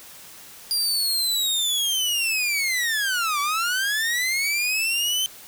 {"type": "linear two-way sweep", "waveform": "sawtooth", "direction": "down then up", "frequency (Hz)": [4819, 1131, 3098], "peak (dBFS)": -18, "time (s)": [0.71, 5.26], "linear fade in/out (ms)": 0, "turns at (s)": 3.4, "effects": ["white hiss -44 dBFS RMS until 5.47 s"]}